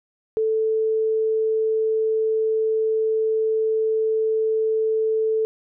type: tone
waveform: sine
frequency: 440 Hz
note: A4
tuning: in tune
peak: -18 dBFS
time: 0.37-5.45 s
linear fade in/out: 0 ms
effects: none